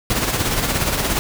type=noise with tremolo; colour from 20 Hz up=pink; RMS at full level=-18 dBFS; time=0.1-1.19 s; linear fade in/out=0 ms; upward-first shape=sine; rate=17 Hz; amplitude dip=50%; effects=none